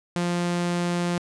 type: tone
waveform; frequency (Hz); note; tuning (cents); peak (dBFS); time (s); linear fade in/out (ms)
sawtooth; 174.61; F3; 0; -19; 0.16-1.18; 0
effects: resampled to 22050 Hz